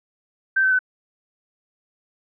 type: tone with pitch steps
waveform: sine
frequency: 1556 / 1532.8 / 1510 Hz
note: G6 / G6 / F#6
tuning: -13 / -39 / +35 cents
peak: -15 dBFS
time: 0.56-0.791 s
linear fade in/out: 10 ms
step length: 77 ms
effects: none